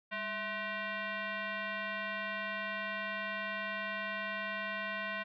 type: tone with frequency modulation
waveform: sine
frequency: 200 Hz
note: G3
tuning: 35 cents sharp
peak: -35 dBFS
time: 0.11-5.24 s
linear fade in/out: 20 ms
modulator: 855 Hz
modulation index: 2.9
effects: none